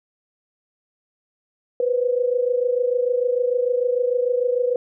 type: tone pair together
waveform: sine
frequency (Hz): 487.9 / 514.6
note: B4 / C5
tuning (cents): -21 / -29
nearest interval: minor second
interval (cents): 92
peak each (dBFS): -19 / -23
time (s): 1.8-4.76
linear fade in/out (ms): 2
effects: none